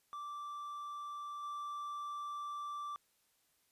triangle tone with level steps, 1170 Hz, D6, 7 cents flat, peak -40 / -38 dBFS, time 0.13-2.96 s, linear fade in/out 0 ms, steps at 1.43 s, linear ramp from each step 2 ms, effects white hiss -75 dBFS RMS until 3.71 s + resampled to 32000 Hz

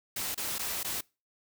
white noise with dropouts, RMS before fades -34 dBFS, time 0.16-1.01 s, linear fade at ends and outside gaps 5 ms, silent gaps 0.346-0.376 / 0.584-0.592 / 0.832-0.845 s, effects noise-tail reverb RT60 0.3 s tail -25 dB re dry

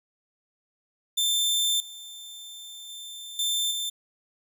sawtooth tone with level steps, 3561 Hz, A7, 20 cents sharp, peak -19 / -37 / -35 / -21 / -25 dBFS, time 1.17-3.9 s, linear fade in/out 10 ms, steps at 1.8 / 2.89 / 3.39 / 3.71 s, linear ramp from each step 2 ms, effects 10-bit

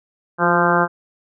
harmonic tone with a mistuned harmonic, 173.2 Hz, F3, 14 cents flat, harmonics 1 / 2 / 3 / 4 / 5 / 6 / 7 / 8 / 9, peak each -22 / -22 / -22 / -22 / -22 / -22 / -22 / -22 / -22 dBFS, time 0.38-0.88 s, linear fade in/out 50 ms, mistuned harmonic 2, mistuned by +34 cents, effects none

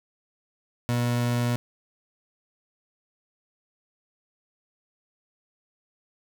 30% pulse tone, 120.6 Hz, B2, 41 cents flat, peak -20 dBFS, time 0.89-1.56 s, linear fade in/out 0 ms, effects none

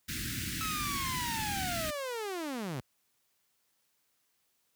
pink band-stop noise, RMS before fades -36 dBFS, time 0.08-1.91 s, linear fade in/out 10 ms, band 330 to 1500 Hz, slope 48 dB/octave
sawtooth linear sweep, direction down, 1306 to 116.7 Hz, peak -31 dBFS, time 0.61-2.8 s, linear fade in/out 0 ms
effects white hiss -75 dBFS RMS until 4.75 s + high-pass 60 Hz 12 dB/octave

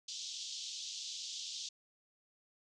pink band-pass noise, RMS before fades -44 dBFS, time 0.08-1.69 s, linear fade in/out 5 ms, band 3200 to 6900 Hz, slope 48 dB/octave, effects none

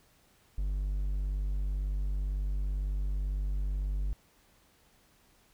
triangle tone, 49 Hz, G1, in tune, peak -27 dBFS, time 0.58-4.13 s, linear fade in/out 0 ms, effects pink hiss -65 dBFS RMS until 5.53 s

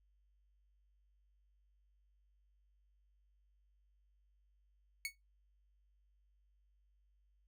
sawtooth tone with exponential decay, 2217 Hz, C#7, in tune, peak -31 dBFS, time 5.05-5.15 s, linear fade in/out 1 ms, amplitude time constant 20 ms, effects noise-tail reverb RT60 0.2 s tail -21 dB re dry + added 50 Hz sine -70 dBFS peak until 7.47 s

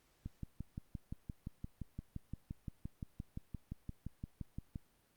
click train, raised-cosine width 5 ms, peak -30 dBFS, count 27, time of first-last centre 0.26-4.758 s, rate 5.78 Hz, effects pink hiss -73 dBFS RMS until 5.16 s + Opus 48 kbps

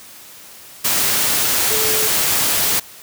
sine tone in noise, 435.4 Hz, A4, 18 cents flat, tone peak -24 dBFS, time 1.7-2.08 s, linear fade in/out 10 ms, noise white, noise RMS -17 dBFS, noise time 0.84-2.8 s, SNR -10 dB, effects white hiss -40 dBFS RMS until 3.02 s + high-pass 60 Hz 12 dB/octave

